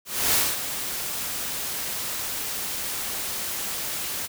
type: noise with ADSR envelope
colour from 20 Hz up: white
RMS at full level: -20 dBFS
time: 0.05-4.28 s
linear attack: 290 ms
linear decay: 220 ms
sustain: -10 dB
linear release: 31 ms
effects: none